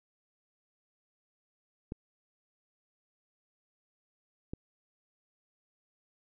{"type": "clicks", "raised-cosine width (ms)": 3, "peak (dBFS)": [-24, -24], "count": 2, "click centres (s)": [1.921, 4.535], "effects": []}